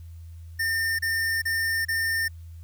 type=tone bursts; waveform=square; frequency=1810 Hz; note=A6; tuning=48 cents sharp; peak=-24 dBFS; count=4; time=0.59-2.283 s; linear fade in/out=10 ms; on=400 ms; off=31 ms; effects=added 83 Hz sine -39 dBFS peak until 2.63 s + white hiss -64 dBFS RMS until 2.63 s